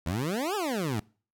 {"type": "exponential two-way sweep", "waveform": "20% pulse", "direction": "up then down", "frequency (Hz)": [76.3, 438.9, 98.1], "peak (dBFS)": -23, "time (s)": [0.06, 1], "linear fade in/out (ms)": 5, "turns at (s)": 0.55, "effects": ["noise-tail reverb RT60 0.4 s tail -24 dB re dry"]}